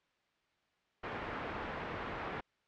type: low-pass noise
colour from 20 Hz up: white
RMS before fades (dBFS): -41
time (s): 1.03-2.41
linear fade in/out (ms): 10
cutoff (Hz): 1500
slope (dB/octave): 12
effects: white hiss -75 dBFS RMS until 2.67 s + low-pass 3000 Hz 12 dB/octave